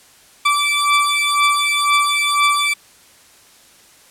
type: beating tone pair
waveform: 20% pulse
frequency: 1162 / 1164 Hz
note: D6 / D6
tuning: -19 / -16 cents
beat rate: 2 Hz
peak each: -12 dBFS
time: 0.45-2.74 s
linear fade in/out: 10 ms
effects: white hiss -48 dBFS RMS until 4.1 s + low-pass 11000 Hz 12 dB/octave